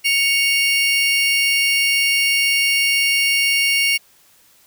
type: tone pair together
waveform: 35% pulse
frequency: 2218 / 2794 Hz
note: C#7 / F7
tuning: 0 / 0 cents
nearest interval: major third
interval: 400 cents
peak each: -16 dBFS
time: 0.04-3.98 s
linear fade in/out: 20 ms
effects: white hiss -53 dBFS RMS until 4.66 s